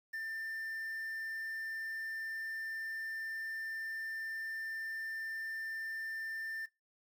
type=tone with quantisation; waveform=triangle; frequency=1789 Hz; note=A6; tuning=28 cents sharp; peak=-36 dBFS; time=0.13-6.66 s; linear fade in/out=10 ms; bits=10; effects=noise-tail reverb RT60 0.2 s tail -20 dB re dry